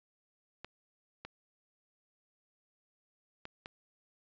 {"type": "clicks", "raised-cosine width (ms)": 0.3, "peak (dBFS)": -27, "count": 4, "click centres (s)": [0.646, 1.25, 3.454, 3.659], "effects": ["resampled to 16000 Hz"]}